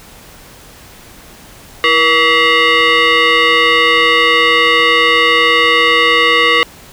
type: tone with frequency modulation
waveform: sine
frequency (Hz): 479.2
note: A#4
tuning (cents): +48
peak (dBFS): -6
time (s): 1.84-6.63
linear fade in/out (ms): 0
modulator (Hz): 809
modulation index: 3.5
effects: tanh soft clip ceiling -3 dBFS + pink hiss -38 dBFS RMS until 6.92 s